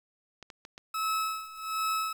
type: clicks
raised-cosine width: 0.2 ms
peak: -27 dBFS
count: 4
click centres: 0.427 / 0.502 / 0.651 / 0.779 s
type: tone with tremolo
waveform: 40% pulse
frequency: 1296 Hz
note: E6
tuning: 30 cents flat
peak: -26 dBFS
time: 0.94-2.13 s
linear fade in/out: 5 ms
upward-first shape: sine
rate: 1.3 Hz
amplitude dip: 85%
effects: 9-bit

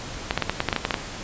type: clicks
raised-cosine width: 0.3 ms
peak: -5 dBFS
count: 11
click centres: 0.309 / 0.376 / 0.423 / 0.496 / 0.604 / 0.687 / 0.728 / 0.763 / 0.851 / 0.908 / 0.942 s
effects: pink hiss -35 dBFS RMS until 1.23 s + resampled to 16000 Hz

